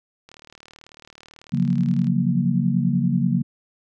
click train, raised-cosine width 0.2 ms, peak -27 dBFS, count 69, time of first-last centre 0.29-2.07 s, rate 38.2 Hz
sine chord, Gb major seventh, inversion second, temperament equal, 138.59 / 174.61 / 185 / 233.1 Hz, Db3 / F3 / Gb3 / Bb3, 0 / 0 / 0 / 0 cents, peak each -23 dBFS, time 1.52-3.43 s, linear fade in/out 20 ms
effects none

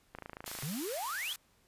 click train, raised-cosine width 0.5 ms, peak -28 dBFS, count 14, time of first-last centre 0.15-0.624 s, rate 27.4 Hz
white high-pass noise, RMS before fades -42 dBFS, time 0.46-1.36 s, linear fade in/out 2 ms, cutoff 940 Hz, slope 12 dB/octave
triangle exponential sweep, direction up, 130.5 to 3493 Hz, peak -34 dBFS, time 0.63-1.33 s, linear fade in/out 2 ms
effects pink hiss -69 dBFS RMS until 1.67 s + resampled to 32000 Hz

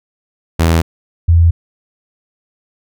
sawtooth / sine tone pair in turn, 82.41 / 84.14 Hz, E2 / E2, 0 / +36 cents, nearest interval unison, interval 36 cents, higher second, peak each -5 dBFS, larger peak neither, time 0.59-0.82 / 1.28-1.51 s, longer neither, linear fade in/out 10 ms, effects none

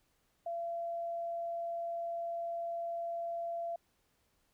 sine tone, 680 Hz, F5, 46 cents flat, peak -35 dBFS, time 0.46-3.76 s, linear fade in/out 5 ms, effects pink hiss -75 dBFS RMS until 4.53 s

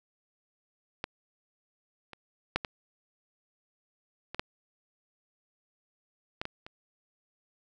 clicks, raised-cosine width 0.3 ms, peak -16 / -28 / -10 / -18 / -22 / -13 / -17 / -19 / -28 dBFS, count 9, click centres 1.041 / 2.133 / 2.56 / 2.648 / 4.346 / 4.395 / 6.415 / 6.454 / 6.665 s, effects none

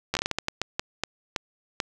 slowing click train, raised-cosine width 0.2 ms, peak -8 dBFS, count 14, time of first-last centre 0.14-1.802 s, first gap 12 ms, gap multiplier 1.35, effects none

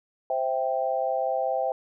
sine chord, C major, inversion none, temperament equal, 523.3 / 659.3 / 784 Hz, C5 / E5 / G5, 0 / 0 / 0 cents, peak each -28 dBFS, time 0.3-1.72 s, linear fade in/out 2 ms, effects none

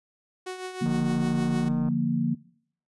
sawtooth tone with tremolo, 370 Hz, F#4, in tune, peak -27 dBFS, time 0.46-1.69 s, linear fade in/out 10 ms, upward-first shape triangle, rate 6.5 Hz, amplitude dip 60%
sine chord, Bb major, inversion first, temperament equal, 146.83 / 174.61 / 233.1 Hz, D3 / F3 / Bb3, 0 / 0 / 0 cents, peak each -29 / -28 / -25 dBFS, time 0.81-2.35 s, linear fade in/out 10 ms
click train, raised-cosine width 1 ms, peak -27 dBFS, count 158, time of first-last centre 0.86-1.886 s, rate 153 Hz
effects noise-tail reverb RT60 0.6 s tail -21 dB re dry + resampled to 24000 Hz

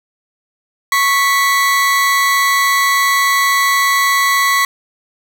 40% pulse tone pair together, 1106.5 / 1970 Hz, C#6 / B6, -3 / -5 cents, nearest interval minor seventh, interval 998 cents, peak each -13 dBFS, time 0.92-4.65 s, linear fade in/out 2 ms, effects none

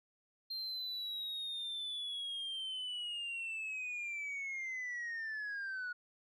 sine linear sweep, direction down, 4186 to 1446 Hz, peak -36 dBFS, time 0.5-5.93 s, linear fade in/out 10 ms, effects tanh soft clip ceiling -37 dBFS

